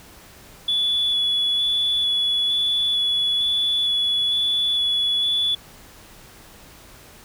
sine tone with vibrato, 3423 Hz, A7, 48 cents flat, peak -17 dBFS, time 0.68-5.55 s, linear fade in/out 5 ms, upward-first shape square, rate 1.1 Hz, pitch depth 9 cents each way, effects tanh soft clip ceiling -14 dBFS + pink hiss -46 dBFS RMS until 7.24 s

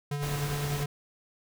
square tone with tremolo, 144.4 Hz, D3, 29 cents flat, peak -29 dBFS, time 0.11-0.86 s, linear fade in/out 5 ms, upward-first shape sine, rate 10 Hz, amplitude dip 40%
pink noise, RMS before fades -37 dBFS, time 0.22-0.84 s, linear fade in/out 10 ms
effects none

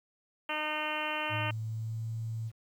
harmonic tone, 305.3 Hz, D#4, 33 cents flat, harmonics 1 / 2 / 3 / 4 / 5 / 6 / 7 / 8 / 9 / 10, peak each -44 / -40 / -38 / -40 / -42 / -42 / -43 / -42 / -38 / -41 dBFS, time 0.49-1.51 s, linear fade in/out 5 ms
sine tone with pitch glide, 110.6 to 112.66 Hz, A2 to A2, +9 to +41 cents, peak -33 dBFS, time 1.29-2.52 s, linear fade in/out 50 ms, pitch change +32 cents, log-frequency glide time 1.65-2.06 s
effects 10-bit

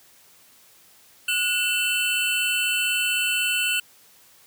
square tone cluster, 1459 / 2681 / 3019 Hz, F#6 / E7 / F#7, -25 / +29 / +34 cents, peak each -30 / -24 / -27 dBFS, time 1.28-3.8 s, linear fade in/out 5 ms, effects white hiss -54 dBFS RMS until 4.46 s + high-pass 60 Hz 12 dB/octave

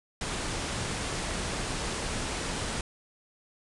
pink low-pass noise, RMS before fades -33 dBFS, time 0.21-2.81 s, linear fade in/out 2 ms, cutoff 10000 Hz, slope 96 dB/octave, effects none

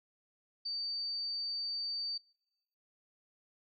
sine tone, 4606 Hz, D8, 34 cents flat, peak -35 dBFS, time 0.65-2.18 s, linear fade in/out 10 ms, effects noise-tail reverb RT60 1.0 s tail -26 dB re dry

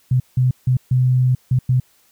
sine tone bursts at uneven times, 127.2 Hz, C3, 48 cents flat, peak -12 dBFS, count 6, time 0.11-0.2 / 0.37-0.51 / 0.67-0.77 / 0.91-1.35 / 1.51-1.59 / 1.69-1.8 s, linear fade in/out 5 ms, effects white hiss -57 dBFS RMS until 2.11 s

